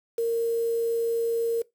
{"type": "tone with quantisation", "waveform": "sine", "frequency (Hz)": 462, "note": "A#4", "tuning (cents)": -16, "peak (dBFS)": -22, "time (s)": [0.18, 1.62], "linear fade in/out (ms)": 5, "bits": 7, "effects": ["noise-tail reverb RT60 0.2 s tail -21 dB re dry"]}